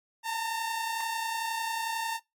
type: tone pair together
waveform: sawtooth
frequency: 880.9 / 912 Hz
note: A5 / A#5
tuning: +2 / -38 cents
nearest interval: minor second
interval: 60 cents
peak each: -34 / -27 dBFS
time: 0.23-2.2 s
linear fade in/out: 50 ms
effects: noise-tail reverb RT60 0.2 s tail -22 dB re dry + AAC 64 kbps